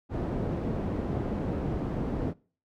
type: low-pass noise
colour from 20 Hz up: white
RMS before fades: -31 dBFS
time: 0.09-2.34 s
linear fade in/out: 50 ms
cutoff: 330 Hz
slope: 12 dB/octave
effects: noise-tail reverb RT60 0.4 s tail -23 dB re dry